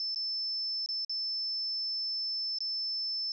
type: tone with dropouts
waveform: sine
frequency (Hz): 5280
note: E8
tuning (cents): +2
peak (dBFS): -31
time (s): 0-3.32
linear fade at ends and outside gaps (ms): 1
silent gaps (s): 0.147-0.159 / 0.861-0.888 / 1.048-1.095 / 2.586-2.605
effects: none